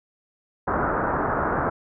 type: low-pass noise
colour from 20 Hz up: white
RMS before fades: -24 dBFS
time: 0.67-1.7 s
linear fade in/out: 10 ms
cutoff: 1500 Hz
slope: 48 dB/octave
effects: none